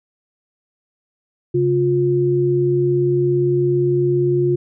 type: tone pair together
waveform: sine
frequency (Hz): 137.27 / 354.8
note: C#3 / F4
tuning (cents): -17 / +27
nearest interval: octave + major third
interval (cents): 1644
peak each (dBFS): -19 / -15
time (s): 1.54-4.56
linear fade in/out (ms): 10
effects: none